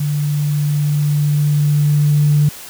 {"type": "tone with level ramp", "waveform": "sine", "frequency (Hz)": 147.4, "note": "D3", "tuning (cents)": 7, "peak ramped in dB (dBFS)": [-15, -8], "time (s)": [0, 2.49], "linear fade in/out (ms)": 5, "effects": ["tanh soft clip ceiling -4 dBFS", "white hiss -34 dBFS RMS until 2.69 s"]}